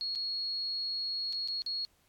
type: tone with dropouts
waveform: sine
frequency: 4319 Hz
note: C#8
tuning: 46 cents flat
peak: -32 dBFS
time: 0.01-1.85 s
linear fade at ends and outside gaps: 0 ms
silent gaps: 0.151-0.157 / 1.326-1.331 / 1.476-1.484 / 1.62-1.663 s
effects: pink hiss -69 dBFS RMS until 2.08 s + AAC 64 kbps